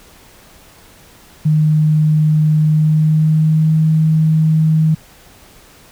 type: tone with pitch glide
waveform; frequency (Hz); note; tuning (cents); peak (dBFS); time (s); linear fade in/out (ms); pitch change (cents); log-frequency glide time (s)
sine; 154 to 157.6; D#3 to D#3; -17 to +23; -9; 1.45-4.95; 10; +40; 2.62-3.76
effects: pink hiss -44 dBFS RMS until 5.91 s